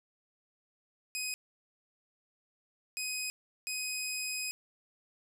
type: tone bursts at uneven times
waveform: 15% pulse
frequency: 2512 Hz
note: D#7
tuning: 16 cents sharp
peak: -27 dBFS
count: 3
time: 1.15-1.34 / 2.97-3.3 / 3.67-4.51 s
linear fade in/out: 0 ms
effects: none